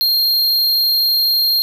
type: tone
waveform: square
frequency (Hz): 4212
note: C8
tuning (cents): +11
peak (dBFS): -13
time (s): 0.01-1.62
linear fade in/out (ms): 0
effects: none